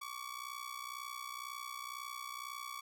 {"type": "ring-modulated tone", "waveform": "sawtooth", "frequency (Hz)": 1135, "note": "C#6", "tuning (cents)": 41, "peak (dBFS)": -36, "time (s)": [0.01, 2.81], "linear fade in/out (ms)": 10, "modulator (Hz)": 31, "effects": []}